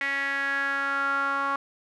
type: tone with band-pass filter sweep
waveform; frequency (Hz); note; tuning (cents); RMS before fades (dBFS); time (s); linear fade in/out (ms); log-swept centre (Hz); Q
sawtooth; 277.2; C#4; 0; -27; 0.01-1.56; 2; 2000 to 1200; 6.6
effects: none